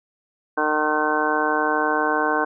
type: harmonic tone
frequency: 152.6 Hz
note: D#3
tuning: 33 cents flat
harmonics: 2 / 3 / 4 / 5 / 6 / 7 / 8 / 9 / 10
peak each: -27 / -26 / -29 / -26 / -28 / -25 / -36 / -34 / -24 dBFS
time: 0.57-2.45 s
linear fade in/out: 10 ms
effects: none